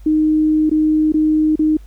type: tone with dropouts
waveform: sine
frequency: 309.2 Hz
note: D#4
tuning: 11 cents flat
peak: -11 dBFS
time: 0.06-1.77 s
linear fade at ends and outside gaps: 5 ms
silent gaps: 0.696-0.713 / 1.122-1.141 / 1.557-1.592 s
effects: added 50 Hz sine -35 dBFS peak until 1.86 s + pink hiss -55 dBFS RMS until 1.86 s